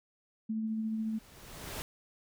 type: tone with tremolo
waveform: sine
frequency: 220 Hz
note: A3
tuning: in tune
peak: -30 dBFS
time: 0.49-1.19 s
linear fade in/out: 10 ms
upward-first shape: sine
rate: 14 Hz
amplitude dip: 25%
type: noise with exponential growth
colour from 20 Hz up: pink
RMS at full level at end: -38 dBFS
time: 0.67-1.82 s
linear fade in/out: 0 ms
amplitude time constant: 250 ms
effects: none